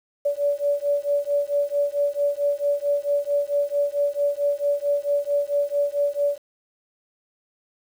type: beating tone pair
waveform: sine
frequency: 572 / 576.5 Hz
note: D5 / D5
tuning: -46 / -32 cents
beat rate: 4.5 Hz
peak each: -23 dBFS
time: 0.25-6.38 s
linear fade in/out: 10 ms
effects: 8-bit